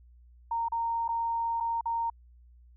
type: tone with dropouts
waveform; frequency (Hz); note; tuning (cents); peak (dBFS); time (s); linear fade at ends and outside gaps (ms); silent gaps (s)
sine; 924; A#5; -16; -27; 0.51-2.1; 5; 0.685-0.72 / 1.08-1.088 / 1.602-1.606 / 1.811-1.856
effects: added 60 Hz sine -53 dBFS peak until 2.76 s